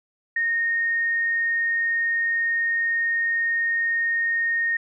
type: tone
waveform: sine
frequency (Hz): 1849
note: A#6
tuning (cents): -15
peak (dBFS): -20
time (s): 0.36-4.77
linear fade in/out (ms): 5
effects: none